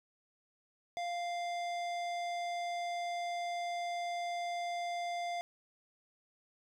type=tone with hard clipping; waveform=sine; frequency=697 Hz; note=F5; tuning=4 cents flat; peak=-37 dBFS; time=0.97-5.41 s; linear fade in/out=0 ms; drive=15 dB; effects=none